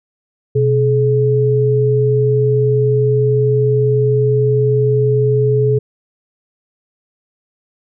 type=tone pair together; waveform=sine; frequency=126.3 / 425.4 Hz; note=B2 / G#4; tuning=+39 / +42 cents; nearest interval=octave + major sixth; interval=2103 cents; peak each=-13 dBFS; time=0.55-5.79 s; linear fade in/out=10 ms; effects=none